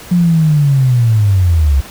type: linear sweep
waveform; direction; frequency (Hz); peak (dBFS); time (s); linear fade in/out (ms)
sine; down; 179.6 to 65.41; -7; 0.11-1.81; 10
effects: pink hiss -33 dBFS RMS until 1.9 s